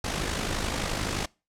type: noise with amplitude modulation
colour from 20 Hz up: pink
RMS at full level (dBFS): -27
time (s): 0.04-1.26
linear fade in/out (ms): 5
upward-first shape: sine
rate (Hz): 51.6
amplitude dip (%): 55
effects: noise-tail reverb RT60 0.3 s tail -25 dB re dry + low-pass 8000 Hz 12 dB/octave